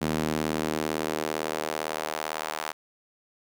sawtooth tone with high-pass filter sweep, 77.78 Hz, D#2, in tune, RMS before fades -30 dBFS, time 0.01-2.73 s, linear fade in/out 20 ms, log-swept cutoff 200 to 890 Hz, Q 1.2, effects none

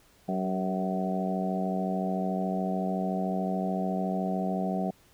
harmonic tone with a mistuned harmonic, 93.7 Hz, F#2, 22 cents sharp, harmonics 2 / 3 / 4 / 5 / 6 / 7 / 8, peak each -29 / -38 / -38 / -40 / -41 / -35 / -35 dBFS, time 0.28-4.91 s, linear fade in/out 10 ms, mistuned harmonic 4, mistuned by +37 cents, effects pink hiss -61 dBFS RMS until 5.13 s

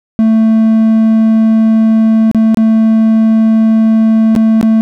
triangle tone with dropouts, 221.8 Hz, A3, 14 cents sharp, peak -3 dBFS, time 0.19-4.81 s, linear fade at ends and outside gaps 0 ms, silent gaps 2.314-2.347 / 2.545-2.572 / 4.352-4.362 / 4.612-4.628 s, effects none

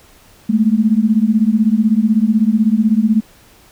sine beating tone pair, 210 / 226 Hz, G#3 / A3, +19 / +47 cents, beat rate 16 Hz, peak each -13 dBFS, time 0.49-3.21 s, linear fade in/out 10 ms, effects pink hiss -47 dBFS RMS until 3.71 s

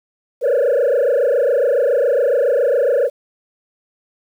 sine tone with frequency modulation, 524 Hz, C5, 2 cents sharp, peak -10 dBFS, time 0.41-3.1 s, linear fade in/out 50 ms, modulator 27.2 Hz, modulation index 2.3, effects tanh soft clip ceiling -11 dBFS + 8-bit

